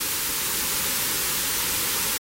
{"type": "band-stop noise", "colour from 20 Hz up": "white", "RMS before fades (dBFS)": -25, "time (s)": [0, 2.18], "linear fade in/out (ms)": 10, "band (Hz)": [570, 820], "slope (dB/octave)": 96, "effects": ["AAC 48 kbps"]}